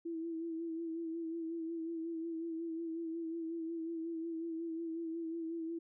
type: tone with vibrato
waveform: sine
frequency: 329.6 Hz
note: E4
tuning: in tune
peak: -37 dBFS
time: 0.05-5.79 s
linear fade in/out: 10 ms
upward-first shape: sine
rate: 5.5 Hz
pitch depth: 38 cents each way
effects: none